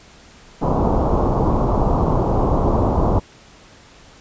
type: low-pass noise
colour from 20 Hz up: pink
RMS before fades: -17 dBFS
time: 0.61-3.2 s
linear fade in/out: 20 ms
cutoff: 1100 Hz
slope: 48 dB/octave
effects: pink hiss -46 dBFS RMS until 4.2 s + resampled to 16000 Hz